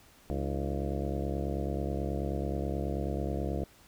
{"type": "harmonic tone with a mistuned harmonic", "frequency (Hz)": 69.3, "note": "C#2", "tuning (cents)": 0, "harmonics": [1, 2, 3, 4, 5, 6, 7, 8, 9, 10], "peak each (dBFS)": [-34, -37, -39, -40, -41, -42, -42, -43, -44, -44], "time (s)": [0.3, 3.64], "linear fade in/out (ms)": 0, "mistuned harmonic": 4, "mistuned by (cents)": 150, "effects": ["pink hiss -59 dBFS RMS until 3.87 s"]}